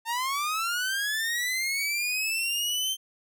sawtooth linear sweep, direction up, 897 to 3136 Hz, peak -23 dBFS, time 0.05-2.97 s, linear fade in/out 50 ms, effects none

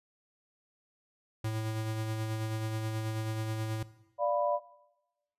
square tone with tremolo, 110 Hz, A2, in tune, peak -31 dBFS, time 1.44-3.83 s, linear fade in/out 5 ms, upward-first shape sine, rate 9.3 Hz, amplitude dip 30%
sine chord, B diminished, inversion first, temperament equal, 587.3 / 698.5 / 987.8 Hz, D5 / F5 / B5, 0 / 0 / 0 cents, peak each -28 / -32 / -33 dBFS, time 4.18-4.6 s, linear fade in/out 50 ms
effects noise-tail reverb RT60 0.9 s tail -17 dB re dry + resampled to 32000 Hz

